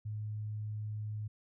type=tone; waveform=sine; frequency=106.5 Hz; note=G#2; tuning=44 cents sharp; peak=-36 dBFS; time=0.05-1.28 s; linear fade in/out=10 ms; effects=none